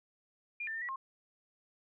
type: tone with pitch steps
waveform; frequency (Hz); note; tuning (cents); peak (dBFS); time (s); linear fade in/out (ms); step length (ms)
sine; 2412 / 1784 / 1808 / 1937 / 1068; D7 / A6 / A6 / B6 / C6; +46 / +23 / +47 / -34 / +35; -36; 0.6-0.96; 5; 72
effects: none